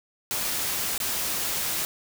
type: noise with dropouts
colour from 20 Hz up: white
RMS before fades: -28 dBFS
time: 0.31-1.85 s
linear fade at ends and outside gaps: 0 ms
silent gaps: 0.978-1.002 s
effects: none